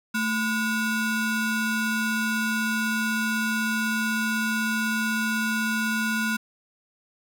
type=ring-modulated tone; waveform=square; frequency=614 Hz; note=D#5; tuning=23 cents flat; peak=-21 dBFS; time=0.14-6.37 s; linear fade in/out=10 ms; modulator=835 Hz; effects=none